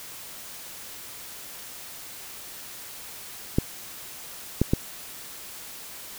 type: clicks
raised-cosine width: 3 ms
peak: -6 dBFS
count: 3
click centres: 3.585 / 4.616 / 4.735 s
effects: white hiss -41 dBFS RMS until 6.18 s